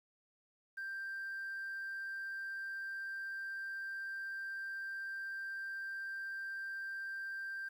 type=tone; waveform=sine; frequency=1577 Hz; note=G6; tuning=10 cents sharp; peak=-38 dBFS; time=0.77-7.69 s; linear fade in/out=10 ms; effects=tanh soft clip ceiling -37 dBFS + 11-bit